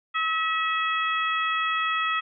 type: harmonic tone with a mistuned harmonic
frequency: 644 Hz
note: E5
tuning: 41 cents flat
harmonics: 2 / 3 / 4 / 5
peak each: -25 / -29 / -31 / -33 dBFS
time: 0.14-2.21 s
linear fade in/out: 20 ms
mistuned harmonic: 5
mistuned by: +42 cents
effects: none